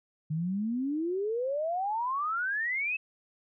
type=exponential sweep; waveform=sine; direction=up; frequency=150 to 2637 Hz; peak=-28 dBFS; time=0.3-2.97 s; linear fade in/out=10 ms; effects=none